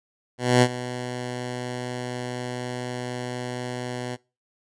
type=tone with ADSR envelope; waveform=10% pulse; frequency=124.1 Hz; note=B2; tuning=9 cents sharp; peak=-5 dBFS; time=0.38-4.17 s; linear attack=240 ms; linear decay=58 ms; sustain=-16 dB; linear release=31 ms; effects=noise-tail reverb RT60 0.3 s tail -23 dB re dry + resampled to 22050 Hz